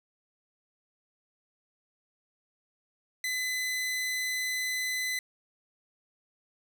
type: tone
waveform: sawtooth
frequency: 2015 Hz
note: B6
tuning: 34 cents sharp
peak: -26 dBFS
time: 3.24-5.19 s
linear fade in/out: 2 ms
effects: none